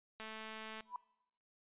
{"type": "click train", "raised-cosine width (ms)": 0.3, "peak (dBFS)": -32, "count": 134, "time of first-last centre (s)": [0.2, 0.807], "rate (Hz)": 219}
{"type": "tone with exponential growth", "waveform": "sine", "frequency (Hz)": 986, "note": "B5", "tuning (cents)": -3, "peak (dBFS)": -36, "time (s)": [0.85, 0.96], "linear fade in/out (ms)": 2, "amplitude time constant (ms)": 22}
{"effects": ["noise-tail reverb RT60 0.8 s tail -21 dB re dry", "resampled to 8000 Hz"]}